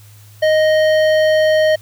sine tone with hard clipping, 622.3 Hz, D#5, in tune, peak -12 dBFS, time 0.42-1.76 s, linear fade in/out 10 ms, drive 12 dB, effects added 104 Hz sine -40 dBFS peak until 1.81 s + white hiss -48 dBFS RMS until 1.81 s

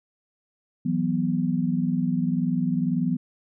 sine chord, E suspended second, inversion none, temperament equal, 164.81 / 185 / 246.9 Hz, E3 / F#3 / B3, 0 / 0 / 0 cents, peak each -26 / -26 / -25 dBFS, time 0.85-3.17 s, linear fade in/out 10 ms, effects none

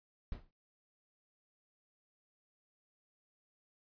brown noise with exponential decay, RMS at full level -38 dBFS, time 0.32-0.51 s, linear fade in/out 2 ms, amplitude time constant 40 ms, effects noise-tail reverb RT60 0.2 s tail -19 dB re dry + resampled to 11025 Hz

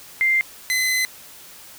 sine / sawtooth tone pair in turn, 2093 / 2033 Hz, C7 / B6, 0 / +50 cents, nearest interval minor second, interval 50 cents, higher first, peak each -15 dBFS, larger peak neither, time 0.21-0.41 / 0.7-1.05 s, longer second, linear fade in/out 0 ms, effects white hiss -43 dBFS RMS until 1.78 s

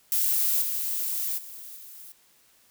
violet noise with level steps, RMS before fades -24 / -29 / -42 / -45 dBFS, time 0.12-2.12 s, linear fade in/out 0 ms, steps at 0.61 / 1.37 / 1.75 s, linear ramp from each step 20 ms, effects white hiss -61 dBFS RMS until 2.7 s

